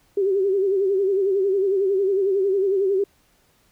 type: tone with vibrato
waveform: sine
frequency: 389.4 Hz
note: G4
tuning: 12 cents flat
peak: -17 dBFS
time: 0.17-3.04 s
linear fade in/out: 5 ms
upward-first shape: sine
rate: 11 Hz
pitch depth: 77 cents each way
effects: pink hiss -61 dBFS RMS until 3.71 s